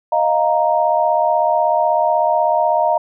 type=chord; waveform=sine; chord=Eb suspended second; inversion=none; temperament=equal; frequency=622.3 / 698.5 / 932.3 Hz; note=Eb5 / F5 / Bb5; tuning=0 / 0 / 0 cents; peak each=-17 dBFS; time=0.12-2.98 s; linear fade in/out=5 ms; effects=none